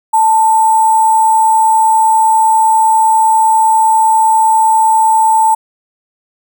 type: tone with sample-and-hold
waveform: sine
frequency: 885 Hz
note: A5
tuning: 10 cents sharp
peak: -6 dBFS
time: 0.13-5.55 s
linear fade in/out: 10 ms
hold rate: 8820 Hz
effects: none